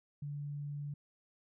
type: tone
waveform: sine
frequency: 144.8 Hz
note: D3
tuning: 24 cents flat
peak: -38 dBFS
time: 0.22-0.94 s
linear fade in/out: 5 ms
effects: none